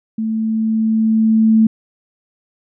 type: tone with level ramp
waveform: sine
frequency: 221 Hz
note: A3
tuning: 8 cents sharp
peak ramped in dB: -17 to -7 dBFS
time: 0.18-1.67 s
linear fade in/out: 5 ms
effects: none